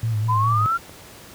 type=tone with vibrato; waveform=sine; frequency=110 Hz; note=A2; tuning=in tune; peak=-19 dBFS; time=0.03-0.66 s; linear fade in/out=0 ms; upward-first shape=sine; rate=4.8 Hz; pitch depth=71 cents each way
type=exponential sweep; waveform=sine; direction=up; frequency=987.8 to 1396.9 Hz; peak=-18 dBFS; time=0.28-0.78 s; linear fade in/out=20 ms
type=clicks; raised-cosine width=1 ms; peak=-28 dBFS; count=4; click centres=0.521 / 0.613 / 0.72 / 0.895 s
effects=pink hiss -43 dBFS RMS until 1.34 s + high-pass 60 Hz 12 dB/octave